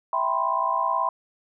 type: chord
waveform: sine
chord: C major seventh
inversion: first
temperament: equal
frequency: 659.3 / 784 / 987.8 / 1046.5 Hz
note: E5 / G5 / B5 / C6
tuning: 0 / 0 / 0 / 0 cents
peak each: -30 / -30 / -25 / -25 dBFS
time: 0.13-1.09 s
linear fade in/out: 2 ms
effects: none